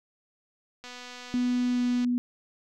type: click train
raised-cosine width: 0.2 ms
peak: -26 dBFS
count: 299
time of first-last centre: 0.84-2.046 s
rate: 247 Hz
type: tone with pitch glide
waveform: sine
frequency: 247.1 to 245 Hz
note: B3 to B3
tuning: +1 to -14 cents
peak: -23 dBFS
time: 1.34-2.18 s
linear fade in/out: 0 ms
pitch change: -15 cents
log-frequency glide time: 1.72-1.81 s
effects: none